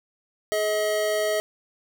square tone pair together, 424.1 / 635.4 Hz, G#4 / D#5, +36 / +36 cents, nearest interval perfect fifth, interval 700 cents, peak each -28 / -24 dBFS, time 0.52-1.4 s, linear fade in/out 0 ms, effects none

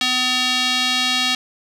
square tone with band-pass filter, 253.1 Hz, B3, 43 cents sharp, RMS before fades -19 dBFS, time 0.01-1.35 s, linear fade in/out 2 ms, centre 3600 Hz, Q 2, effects none

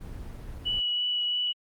brown noise, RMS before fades -39 dBFS, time 0-0.81 s, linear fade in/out 20 ms
sine tone with vibrato, 2943 Hz, F#7, 10 cents flat, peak -25 dBFS, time 0.65-1.53 s, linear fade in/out 20 ms, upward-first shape triangle, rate 3 Hz, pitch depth 11 cents each way
effects Opus 24 kbps

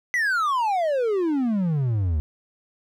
triangle exponential sweep, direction down, 2025 to 73 Hz, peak -18 dBFS, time 0.14-2.2 s, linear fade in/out 0 ms, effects none

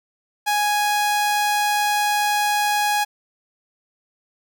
sawtooth tone, 830.6 Hz, G#5, in tune, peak -14 dBFS, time 0.46-3.05 s, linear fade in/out 20 ms, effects none

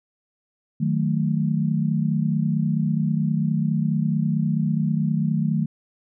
sine chord, D# diminished, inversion none, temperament equal, 155.56 / 185 / 220 Hz, D#3 / F#3 / A3, 0 / 0 / 0 cents, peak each -22 / -25 / -24 dBFS, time 0.8-5.66 s, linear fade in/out 10 ms, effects none

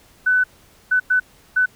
sine tone bursts at uneven times, 1500 Hz, F#6, 23 cents sharp, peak -13 dBFS, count 4, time 0.26-0.44 / 0.91-1 / 1.1-1.2 / 1.56-1.66 s, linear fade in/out 10 ms, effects pink hiss -52 dBFS RMS until 1.75 s

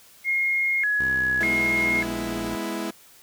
sine tone with vibrato, 1900 Hz, A#6, 33 cents sharp, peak -20 dBFS, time 0.24-2.05 s, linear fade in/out 50 ms, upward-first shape square, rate 0.84 Hz, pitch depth 210 cents each way
10% pulse tone with pitch glide, 65.41 to 57.94 Hz, C2 to A#1, 0 to -10 cents, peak -26 dBFS, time 0.99-2.56 s, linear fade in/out 10 ms, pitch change -210 cents, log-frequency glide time 1.1-2.43 s
sawtooth chord, E major, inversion first, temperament equal, 207.7 / 246.9 / 329.6 Hz, G#3 / B3 / E4, 0 / 0 / 0 cents, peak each -28 / -31 / -26 dBFS, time 1.4-2.91 s, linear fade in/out 10 ms
effects white hiss -52 dBFS RMS until 3.22 s

